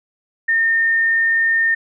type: tone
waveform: sine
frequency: 1821 Hz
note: A#6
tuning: 41 cents flat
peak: -13 dBFS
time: 0.48-1.75 s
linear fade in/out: 10 ms
effects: none